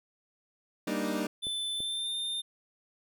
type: chord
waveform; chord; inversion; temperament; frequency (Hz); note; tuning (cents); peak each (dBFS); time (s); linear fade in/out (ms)
30% pulse; Eb major seventh; first; equal; 196 / 233.1 / 293.7 / 311.1; G3 / Bb3 / D4 / Eb4; 0 / 0 / 0 / 0; -33; 0.87-1.27; 5
type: tone with pitch glide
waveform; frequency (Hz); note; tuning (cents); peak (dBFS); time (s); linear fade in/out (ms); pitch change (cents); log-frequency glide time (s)
square; 3520 to 3615; A7 to A7; 0 to +46; -32; 1.42-2.42; 20; +46; 1.73-2.16
type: clicks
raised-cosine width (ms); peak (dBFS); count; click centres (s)
2; -31; 2; 1.469 / 1.804
effects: none